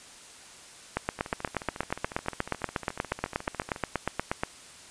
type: two click trains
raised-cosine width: 0.5 ms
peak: -11 / -22 dBFS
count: 30 / 37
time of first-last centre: 0.97-4.435 / 1.19-3.761 s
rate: 8.37 / 14 Hz
effects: white hiss -49 dBFS RMS until 4.9 s + resampled to 22050 Hz